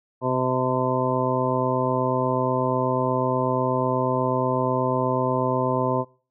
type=harmonic tone; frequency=128.2 Hz; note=C3; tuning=35 cents flat; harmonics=1 / 2 / 3 / 4 / 5 / 7 / 8; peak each=-28 / -28 / -28 / -28 / -28 / -28 / -28 dBFS; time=0.21-6.05 s; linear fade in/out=50 ms; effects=noise-tail reverb RT60 0.4 s tail -22 dB re dry